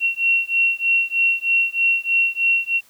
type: beating tone pair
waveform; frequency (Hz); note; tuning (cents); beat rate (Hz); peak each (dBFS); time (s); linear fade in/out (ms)
sine; 2729 / 2732.2; F7 / F7; -41 / -39; 3.2; -19; 0-2.81; 50
effects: white hiss -54 dBFS RMS until 2.89 s